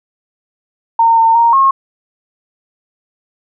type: tone with pitch steps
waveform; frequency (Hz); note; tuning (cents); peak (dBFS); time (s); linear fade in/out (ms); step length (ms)
sine; 916 / 907 / 931 / 1081; A#5 / A#5 / A#5 / C#6; -31 / -48 / -2 / -44; -6; 0.99-1.71; 5; 180
effects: none